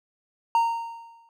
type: tone with exponential decay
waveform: triangle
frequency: 924 Hz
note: A#5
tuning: 16 cents flat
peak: -14 dBFS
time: 0.55-1.29 s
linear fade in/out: 1 ms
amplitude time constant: 160 ms
effects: none